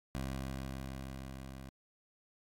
15% pulse tone with level ramp, 66.4 Hz, C2, 26 cents sharp, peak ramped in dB -30 to -40 dBFS, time 0.15-1.69 s, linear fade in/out 0 ms, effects AAC 64 kbps

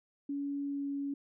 sine tone with pitch glide, 282.5 to 280.7 Hz, C#4 to C#4, +33 to +22 cents, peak -33 dBFS, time 0.29-1.14 s, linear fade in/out 5 ms, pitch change -11 cents, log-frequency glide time 0.64-0.88 s, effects none

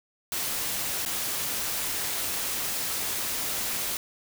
white noise with dropouts, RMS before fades -30 dBFS, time 0.32-3.97 s, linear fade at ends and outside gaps 1 ms, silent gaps 1.051-1.06 s, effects none

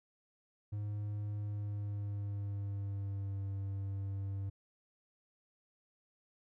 triangle tone with pitch glide, 103.83 to 98.17 Hz, G#2 to G2, 0 to +3 cents, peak -34 dBFS, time 0.72-4.5 s, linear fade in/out 10 ms, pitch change -97 cents, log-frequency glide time 1.38-3.43 s, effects none

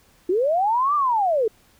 sine linear two-way sweep, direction up then down, 337.4 to 1205 to 413.3 Hz, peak -17 dBFS, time 0.29-1.48 s, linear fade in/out 5 ms, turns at 0.95 s, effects pink hiss -57 dBFS RMS until 1.79 s

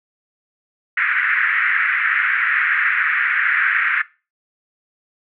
white band-pass noise, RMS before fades -18 dBFS, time 0.97-4.02 s, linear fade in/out 5 ms, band 1400 to 2100 Hz, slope 48 dB/octave, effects noise-tail reverb RT60 0.3 s tail -19 dB re dry

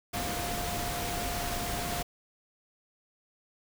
sine tone in noise, 703 Hz, F5, 11 cents sharp, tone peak -37 dBFS, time 0.13-2.03 s, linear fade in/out 10 ms, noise pink, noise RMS -34 dBFS, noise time 0.13-2.03 s, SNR -6 dB, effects none

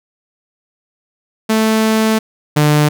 sawtooth tone pair in turn, 219.8 / 149.44 Hz, A3 / D3, -2 / +30 cents, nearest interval perfect fifth, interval 668 cents, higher first, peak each -7 / -5 dBFS, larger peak second, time 1.49-2.19 / 2.56-2.89 s, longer first, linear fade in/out 10 ms, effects none

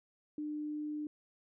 sine tone, 300.2 Hz, D4, 38 cents sharp, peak -36 dBFS, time 0.38-1.07 s, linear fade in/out 2 ms, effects none

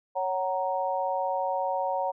sine chord, F# major, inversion second, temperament equal with one note detuned, 554.4 / 748.2 / 932.3 Hz, C#5 / F#5 / A#5, 0 / +19 / 0 cents, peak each -30 dBFS, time 0.15-2.12 s, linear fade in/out 20 ms, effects none

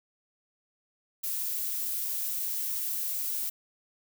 violet noise, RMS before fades -32 dBFS, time 1.23-3.5 s, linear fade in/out 10 ms, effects none

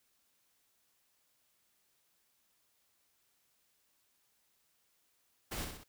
pink noise with echo, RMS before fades -40 dBFS, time 5.51-5.65 s, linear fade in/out 10 ms, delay 63 ms, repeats 3, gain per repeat -5 dB, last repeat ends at 5.839 s, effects white hiss -75 dBFS RMS until 5.88 s

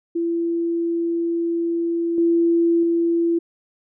sine tone with level steps, 337.3 Hz, E4, 40 cents sharp, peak -19 / -14 / -16 dBFS, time 0.15-3.39 s, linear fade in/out 10 ms, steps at 2.18 / 2.83 s, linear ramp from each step 2 ms, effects none

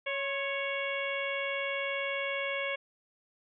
harmonic tone with a mistuned harmonic, 555 Hz, C#5, 2 cents sharp, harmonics 1 / 2 / 3 / 4 / 5 / 6, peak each -35 / -41 / -40 / -35 / -40 / -44 dBFS, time 0.06-2.76 s, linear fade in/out 10 ms, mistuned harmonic 2, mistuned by -44 cents, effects none

